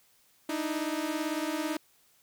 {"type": "beating tone pair", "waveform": "sawtooth", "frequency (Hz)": [301.1, 319.1], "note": ["D4", "D#4"], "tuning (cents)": [43, 44], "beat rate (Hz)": 18, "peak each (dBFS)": -29, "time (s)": [0.49, 1.77], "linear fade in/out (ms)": 5, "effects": ["white hiss -65 dBFS RMS until 2.22 s"]}